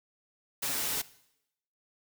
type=noise with comb filter; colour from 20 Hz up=white; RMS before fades=-32 dBFS; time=0.62-1.02 s; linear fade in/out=10 ms; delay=7.2 ms; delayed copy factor=+0.65; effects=noise-tail reverb RT60 0.8 s tail -19 dB re dry